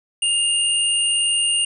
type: tone pair together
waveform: sine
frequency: 2822 / 8959 Hz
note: F7 / C#9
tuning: +17 / +17 cents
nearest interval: octave + minor sixth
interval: 2000 cents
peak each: -18 / -21 dBFS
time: 0.22-1.65 s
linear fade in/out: 5 ms
effects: none